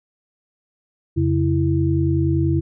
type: tone cluster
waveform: sine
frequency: 87.7 / 138.1 / 329.9 Hz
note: F2 / C#3 / E4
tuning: +8 / -6 / +1 cents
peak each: -20 dBFS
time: 1.16-2.61 s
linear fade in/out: 20 ms
effects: none